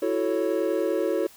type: chord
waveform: triangle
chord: F# minor seventh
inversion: third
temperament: equal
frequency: 329.6 / 370 / 440 / 554.4 Hz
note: E4 / F#4 / A4 / C#5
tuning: 0 / 0 / 0 / 0 cents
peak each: -26 dBFS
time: 0.02-1.27 s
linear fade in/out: 5 ms
effects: white hiss -51 dBFS RMS until 1.36 s